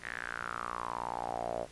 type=tone with band-pass filter sweep; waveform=sawtooth; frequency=59 Hz; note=A#1; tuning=22 cents sharp; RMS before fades=-38 dBFS; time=0.01-1.67 s; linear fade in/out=50 ms; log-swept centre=1900 to 600 Hz; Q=6.1; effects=pink hiss -55 dBFS RMS until 1.71 s + resampled to 24000 Hz